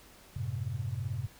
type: chord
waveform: sine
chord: F# diminished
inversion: none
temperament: equal with one note detuned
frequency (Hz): 92.5 / 108.17 / 130.81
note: F#2 / A2 / C3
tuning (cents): 0 / -29 / 0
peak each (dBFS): -38 / -36 / -36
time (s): 0.36-1.27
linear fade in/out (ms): 5
effects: pink hiss -56 dBFS RMS until 1.39 s